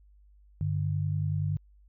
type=tone pair together; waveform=sine; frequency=98.4 / 148.95 Hz; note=G2 / D3; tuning=+7 / +25 cents; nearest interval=perfect fifth; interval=718 cents; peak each=-29 / -29 dBFS; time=0.61-1.57 s; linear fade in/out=0 ms; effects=added 50 Hz sine -55 dBFS peak until 1.88 s